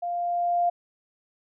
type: tone with level ramp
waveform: sine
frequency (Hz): 698.5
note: F5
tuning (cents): 0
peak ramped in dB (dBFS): -27 to -19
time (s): 0.02-0.7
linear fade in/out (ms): 10
effects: none